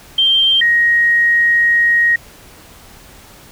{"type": "tone pair in turn", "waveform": "sine", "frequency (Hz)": [3156, 1880.7], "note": ["G7", "A#6"], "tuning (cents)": [11, 15], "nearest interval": "major sixth", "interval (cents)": 896, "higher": "first", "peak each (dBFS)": -9, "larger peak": "neither", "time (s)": [[0.18, 0.61], [0.61, 2.16]], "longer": "second", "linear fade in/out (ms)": 5, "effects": ["pink hiss -41 dBFS RMS until 3.51 s"]}